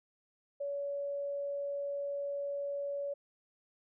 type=tone; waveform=sine; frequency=566 Hz; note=C#5; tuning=36 cents sharp; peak=-34 dBFS; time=0.6-3.14 s; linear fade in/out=10 ms; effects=none